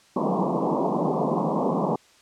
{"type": "band-pass noise", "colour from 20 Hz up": "pink", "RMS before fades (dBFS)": -24, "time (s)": [0.16, 1.96], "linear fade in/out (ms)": 5, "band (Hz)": [150, 1100], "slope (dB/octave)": 96, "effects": ["white hiss -56 dBFS RMS until 2.21 s", "low-pass 7000 Hz 12 dB/octave"]}